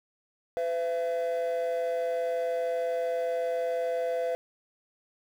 triangle tone pair together, 506 / 673.4 Hz, B4 / E5, +42 / +37 cents, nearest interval perfect fourth, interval 495 cents, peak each -26 / -28 dBFS, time 0.57-4.35 s, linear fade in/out 0 ms, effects tanh soft clip ceiling -20 dBFS + 9-bit

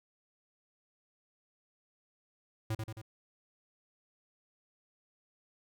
square tone with echo, 109.9 Hz, A2, 2 cents flat, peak -32 dBFS, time 2.7-2.75 s, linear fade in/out 5 ms, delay 89 ms, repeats 3, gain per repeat -4 dB, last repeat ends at 3.017 s, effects none

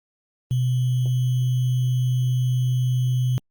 sine tone with sample-and-hold, 126.2 Hz, B2, 38 cents sharp, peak -18 dBFS, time 0.51-3.38 s, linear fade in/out 0 ms, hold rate 3150 Hz, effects Opus 24 kbps

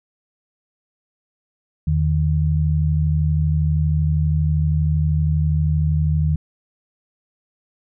sine tone pair together, 81 / 153.62 Hz, E2 / D#3, -30 / -22 cents, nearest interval major seventh, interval 1108 cents, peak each -18 dBFS, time 1.87-6.36 s, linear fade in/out 5 ms, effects none

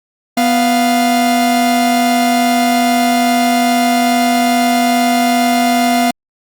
45% pulse tone pair together, 246.9 / 698.3 Hz, B3 / F5, 0 / 0 cents, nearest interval octave + tritone, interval 1800 cents, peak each -13 dBFS, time 0.37-6.11 s, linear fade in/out 5 ms, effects Opus 48 kbps

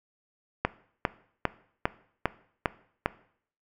click train, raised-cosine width 0.5 ms, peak -8 dBFS, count 7, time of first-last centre 0.65-3.06 s, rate 2.49 Hz, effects noise-tail reverb RT60 0.6 s tail -18 dB re dry

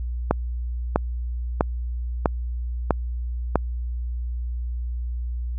click train, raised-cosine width 1 ms, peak -3 dBFS, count 6, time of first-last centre 0.31-3.557 s, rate 1.54 Hz, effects added 60 Hz sine -25 dBFS peak until 5.58 s

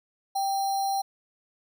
sine tone with sample-and-hold, 784 Hz, G5, in tune, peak -24 dBFS, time 0.35-1.02 s, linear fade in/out 10 ms, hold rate 4900 Hz, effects none

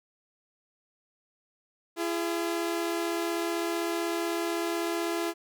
sawtooth tone pair together, 338.8 / 414.7 Hz, E4 / G#4, +48 / -3 cents, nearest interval minor third, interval 349 cents, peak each -25 / -31 dBFS, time 1.96-5.34 s, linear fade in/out 50 ms, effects none

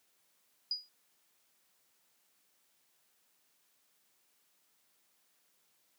sine tone with exponential decay, 4910 Hz, D#8, 24 cents flat, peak -28 dBFS, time 0.71-0.89 s, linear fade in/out 2 ms, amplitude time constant 38 ms, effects white hiss -73 dBFS RMS until 5.98 s + high-pass 150 Hz 12 dB/octave

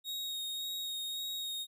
40% pulse tone with vibrato, 3751 Hz, A#7, 10 cents sharp, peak -35 dBFS, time 0.04-1.67 s, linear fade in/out 50 ms, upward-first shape sine, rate 1.8 Hz, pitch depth 14 cents each way, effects none

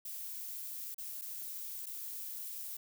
violet noise with dropouts, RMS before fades -43 dBFS, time 0.05-2.77 s, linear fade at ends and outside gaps 5 ms, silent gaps 0.945-0.981 / 1.214-1.218 / 1.859-1.865 s, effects none

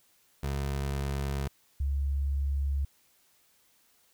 25% pulse / sine tone pair in turn, 69.3 / 69.63 Hz, C#2 / C#2, 0 / +8 cents, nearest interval unison, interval 8 cents, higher second, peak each -26 dBFS, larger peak neither, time 0.43-1.48 / 1.8-2.85 s, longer neither, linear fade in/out 5 ms, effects white hiss -66 dBFS RMS until 4.13 s

